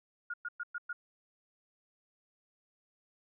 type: tone bursts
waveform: sine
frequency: 1429 Hz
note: F6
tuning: 39 cents sharp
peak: -35 dBFS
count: 5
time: 0.3-0.93 s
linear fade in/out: 5 ms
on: 38 ms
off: 110 ms
effects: none